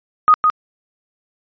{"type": "tone with echo", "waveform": "sine", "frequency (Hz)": 1244.5, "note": "D#6", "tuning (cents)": 0, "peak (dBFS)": -6, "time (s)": [0.28, 0.34], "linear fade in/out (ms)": 0, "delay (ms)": 160, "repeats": 1, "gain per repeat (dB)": -4, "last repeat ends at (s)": 0.5, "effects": ["resampled to 11025 Hz"]}